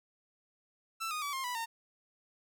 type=tone with pitch steps; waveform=sawtooth; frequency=1331 / 1234.7 / 1145.4 / 1062.5 / 985.7 / 914.4 Hz; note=E6 / D#6 / D6 / C6 / B5 / A#5; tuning=+16 / -14 / -44 / +26 / -4 / -34 cents; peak=-31 dBFS; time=1-1.66 s; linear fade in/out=20 ms; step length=110 ms; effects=none